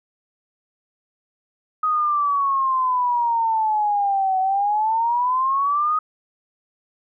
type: exponential two-way sweep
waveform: sine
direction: down then up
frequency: 1258 to 750 to 1258 Hz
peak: -17 dBFS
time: 1.83-5.99 s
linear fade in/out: 5 ms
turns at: 4.39 s
effects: none